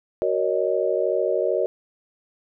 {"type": "chord", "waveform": "sine", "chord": "D# minor seventh", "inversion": "first", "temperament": "just", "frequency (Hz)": [373.4, 466.7, 560, 622.3], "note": ["F#4", "A#4", "C#5", "D#5"], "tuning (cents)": [16, 2, 18, 0], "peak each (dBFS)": -25, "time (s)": [0.22, 1.66], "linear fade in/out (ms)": 0, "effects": []}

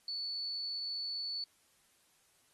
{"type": "tone", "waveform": "sine", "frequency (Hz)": 4455, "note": "C#8", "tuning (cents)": 8, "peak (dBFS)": -36, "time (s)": [0.08, 1.44], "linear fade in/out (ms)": 2, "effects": ["white hiss -70 dBFS RMS until 2.53 s", "AAC 32 kbps"]}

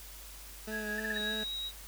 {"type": "tone with vibrato", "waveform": "20% pulse", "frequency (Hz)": 215, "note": "A3", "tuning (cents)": -40, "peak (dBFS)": -33, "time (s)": [0.67, 1.44], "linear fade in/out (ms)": 10, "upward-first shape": "sine", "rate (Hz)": 3.3, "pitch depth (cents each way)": 24}
{"type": "tone with tremolo", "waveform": "sine", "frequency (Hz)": 1658, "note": "G#6", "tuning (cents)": -3, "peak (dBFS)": -34, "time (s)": [0.7, 1.45], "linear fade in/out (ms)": 50, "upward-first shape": "sine", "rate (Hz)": 5.6, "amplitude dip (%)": 60}
{"type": "tone bursts", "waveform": "sine", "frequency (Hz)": 1762, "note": "A6", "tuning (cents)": 2, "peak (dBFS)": -33, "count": 4, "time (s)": [0.98, 1.179], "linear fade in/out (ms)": 5, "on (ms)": 22, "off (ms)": 37}
{"type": "tone", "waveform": "sine", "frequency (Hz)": 3823, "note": "A#7", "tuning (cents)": 43, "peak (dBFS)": -35, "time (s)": [1.13, 1.72], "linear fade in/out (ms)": 50}
{"effects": ["added 50 Hz sine -50 dBFS peak until 1.87 s", "white hiss -50 dBFS RMS until 1.87 s"]}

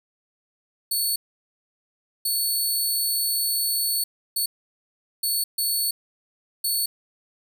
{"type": "tone bursts at uneven times", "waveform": "10% pulse", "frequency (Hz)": 4435, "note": "C#8", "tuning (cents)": 0, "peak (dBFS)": -15, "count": 6, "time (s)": [[0.91, 1.16], [2.25, 4.04], [4.36, 4.46], [5.23, 5.44], [5.58, 5.91], [6.64, 6.86]], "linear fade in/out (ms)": 5, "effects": []}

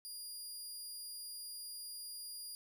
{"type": "tone", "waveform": "20% pulse", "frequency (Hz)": 4835, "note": "D8", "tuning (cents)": 50, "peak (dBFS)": -39, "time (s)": [0.05, 2.55], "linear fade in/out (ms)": 0, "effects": []}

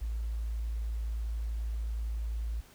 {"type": "tone", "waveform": "sine", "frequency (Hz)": 55.7, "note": "A1", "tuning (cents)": 22, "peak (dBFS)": -31, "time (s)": [0.01, 2.61], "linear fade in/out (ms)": 10, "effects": ["pink hiss -58 dBFS RMS until 2.74 s"]}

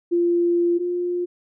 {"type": "tone pair in turn", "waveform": "sine", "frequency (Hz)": [345.7, 353.4], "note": ["F4", "F4"], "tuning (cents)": [-18, 21], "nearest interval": "unison", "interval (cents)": 39, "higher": "second", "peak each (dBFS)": [-16, -21], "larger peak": "first", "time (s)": [[0.11, 0.79], [0.79, 1.26]], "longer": "first", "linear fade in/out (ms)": 20, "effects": []}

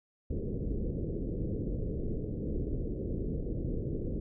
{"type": "low-pass noise", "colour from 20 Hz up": "pink", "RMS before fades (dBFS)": -34, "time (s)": [0.3, 4.2], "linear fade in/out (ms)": 5, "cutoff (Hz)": 490, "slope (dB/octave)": 48, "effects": []}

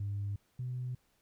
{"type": "tone pair in turn", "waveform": "sine", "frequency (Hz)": [100.9, 125.52], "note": ["G#2", "B2"], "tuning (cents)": [-49, 28], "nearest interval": "major third", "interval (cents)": 377, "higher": "second", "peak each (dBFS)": [-32, -34], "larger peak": "first", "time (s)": [[0, 0.36], [0.59, 0.95]], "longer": "neither", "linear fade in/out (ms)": 5, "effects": ["tanh soft clip ceiling -30 dBFS", "pink hiss -73 dBFS RMS until 1.21 s"]}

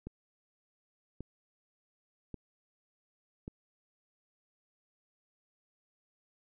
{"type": "click train", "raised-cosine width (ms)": 3, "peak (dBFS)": -28, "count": 4, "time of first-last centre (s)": [0.07, 3.479], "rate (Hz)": 0.88, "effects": []}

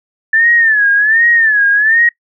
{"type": "tone with vibrato", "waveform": "sine", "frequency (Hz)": 1751, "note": "A6", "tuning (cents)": -9, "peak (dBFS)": -7, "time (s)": [0.33, 2.09], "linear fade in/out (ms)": 5, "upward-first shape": "sine", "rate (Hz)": 1.3, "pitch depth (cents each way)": 130, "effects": ["noise-tail reverb RT60 0.1 s tail -20 dB re dry"]}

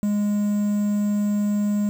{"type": "tone with quantisation", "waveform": "triangle", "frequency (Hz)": 206.7, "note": "G#3", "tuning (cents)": -8, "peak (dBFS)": -17, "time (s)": [0.03, 1.89], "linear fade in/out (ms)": 0, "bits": 7, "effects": []}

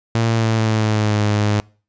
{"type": "tone with pitch glide", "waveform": "sawtooth", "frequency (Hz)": [114.2, 104.72], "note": ["A#2", "G#2"], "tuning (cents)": [-35, 15], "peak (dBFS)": -11, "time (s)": [0.15, 1.6], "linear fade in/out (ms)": 0, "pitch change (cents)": -150, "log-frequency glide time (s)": [0.29, 1.23], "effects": ["noise-tail reverb RT60 0.4 s tail -26 dB re dry", "resampled to 16000 Hz"]}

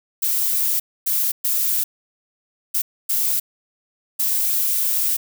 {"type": "noise bursts at uneven times", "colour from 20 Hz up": "violet", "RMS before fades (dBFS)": -20, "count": 6, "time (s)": [[0.22, 0.8], [1.06, 1.32], [1.44, 1.84], [2.74, 2.82], [3.09, 3.4], [4.19, 5.17]], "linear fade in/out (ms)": 10, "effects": []}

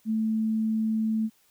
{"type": "tone", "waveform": "sine", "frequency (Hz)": 220, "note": "A3", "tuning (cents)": 0, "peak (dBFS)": -23, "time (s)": [0.05, 1.3], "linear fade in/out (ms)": 50, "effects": ["white hiss -64 dBFS RMS until 1.5 s"]}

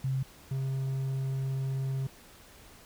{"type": "tone pair in turn", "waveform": ["sine", "triangle"], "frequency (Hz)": [132.7, 133.93], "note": ["C3", "C3"], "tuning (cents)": [25, 41], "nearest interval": "unison", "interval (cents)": 16, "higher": "second", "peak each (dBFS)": -27, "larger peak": "neither", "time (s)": [[0.04, 0.23], [0.51, 2.07]], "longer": "second", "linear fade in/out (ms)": 5, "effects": ["pink hiss -54 dBFS RMS until 2.85 s"]}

